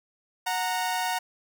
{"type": "tone pair together", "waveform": "sawtooth", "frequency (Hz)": [735, 926], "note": ["F#5", "A#5"], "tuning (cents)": [-12, -12], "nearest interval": "major third", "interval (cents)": 400, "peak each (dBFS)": -25, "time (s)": [0.46, 1.19], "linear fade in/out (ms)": 10, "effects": []}